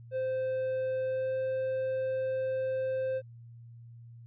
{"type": "tone with pitch glide", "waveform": "triangle", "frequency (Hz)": [520, 523], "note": ["C5", "C5"], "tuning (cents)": [-11, -1], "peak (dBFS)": -27, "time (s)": [0.11, 3.22], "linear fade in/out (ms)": 50, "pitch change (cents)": 10, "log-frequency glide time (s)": [1.05, 1.36], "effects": ["added 117 Hz sine -47 dBFS peak until 4.26 s", "resampled to 8000 Hz"]}